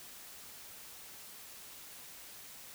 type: silence
effects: white hiss -51 dBFS RMS until 2.74 s